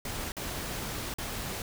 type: noise with dropouts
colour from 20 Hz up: pink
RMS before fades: -36 dBFS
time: 0.05-1.62 s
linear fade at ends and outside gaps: 2 ms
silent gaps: 0.32-0.367 / 1.14-1.184 s
effects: none